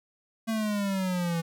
square exponential sweep, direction down, 226.4 to 164.7 Hz, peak -27 dBFS, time 0.47-1.42 s, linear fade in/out 20 ms, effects none

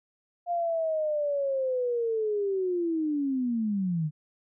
sine linear sweep, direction down, 704 to 146.83 Hz, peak -25 dBFS, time 0.46-4.11 s, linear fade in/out 50 ms, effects none

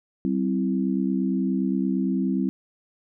sine chord, C major, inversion second, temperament equal with one note detuned, 192.3 / 261.6 / 329.6 Hz, G3 / C4 / E4, -33 / 0 / 0 cents, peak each -24 / -25 / -29 dBFS, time 0.25-2.49 s, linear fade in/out 0 ms, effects none

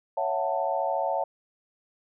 sine chord, F# minor seventh, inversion second, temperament just, 555 / 666 / 740 / 888 Hz, C#5 / E5 / F#5 / A5, +2 / +18 / 0 / +16 cents, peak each -30 dBFS, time 0.17-1.24 s, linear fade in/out 5 ms, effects none

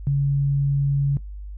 sine tone, 140 Hz, C#3, 18 cents sharp, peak -17 dBFS, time 0.07-1.17 s, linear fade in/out 0 ms, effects noise-tail reverb RT60 0.1 s tail -17 dB re dry + added 50 Hz sine -32 dBFS peak until 1.57 s

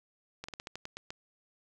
slowing click train, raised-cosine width 0.2 ms, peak -23 dBFS, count 9, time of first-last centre 0.44-1.105 s, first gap 45 ms, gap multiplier 1.17, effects none

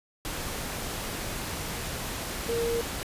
sine tone in noise, 466.2 Hz, A#4, in tune, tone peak -26 dBFS, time 2.49-2.81 s, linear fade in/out 0 ms, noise pink, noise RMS -34 dBFS, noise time 0.25-3.03 s, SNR +5 dB, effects resampled to 32000 Hz

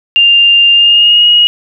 sine tone with pitch glide, 2797 to 2886 Hz, F7 to F#7, +2 to -44 cents, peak -3 dBFS, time 0.16-1.47 s, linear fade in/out 0 ms, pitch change +54 cents, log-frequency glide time 0.72-1.27 s, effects none

